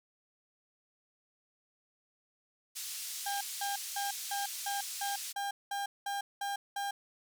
pink band-pass noise, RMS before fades -41 dBFS, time 2.75-5.33 s, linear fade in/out 20 ms, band 4600 to 14000 Hz, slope 12 dB/octave
35% pulse tone bursts, 802 Hz, G5, 39 cents sharp, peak -32 dBFS, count 11, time 3.26-6.91 s, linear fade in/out 5 ms, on 150 ms, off 200 ms
effects none

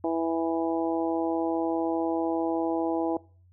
harmonic tone, 164.81 Hz, E3, in tune, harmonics 2 / 3 / 4 / 5 / 6, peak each -27 / -32 / -31 / -33 / -40 dBFS, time 0.04-3.17 s, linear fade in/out 2 ms, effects noise-tail reverb RT60 0.4 s tail -22 dB re dry + added 90 Hz sine -55 dBFS peak until 3.52 s

